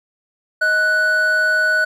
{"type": "tone pair together", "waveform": "triangle", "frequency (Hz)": [627, 1482.2], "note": ["D#5", "F#6"], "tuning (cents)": [13, 3], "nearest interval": "octave + minor third", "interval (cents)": 1490, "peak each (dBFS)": [-22, -12], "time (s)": [0.61, 1.85], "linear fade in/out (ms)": 10, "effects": []}